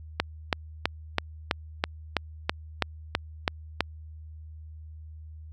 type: click train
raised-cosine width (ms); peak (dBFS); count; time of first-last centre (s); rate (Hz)
0.3; -6; 12; 0.2-3.807; 3.05
effects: added 78 Hz sine -41 dBFS peak until 5.52 s